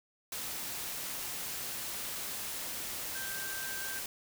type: tone in noise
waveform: sine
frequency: 1568 Hz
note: G6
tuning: in tune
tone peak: -41 dBFS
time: 3.15-3.99 s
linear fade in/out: 2 ms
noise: white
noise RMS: -39 dBFS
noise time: 0.32-4.06 s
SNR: -5 dB
effects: none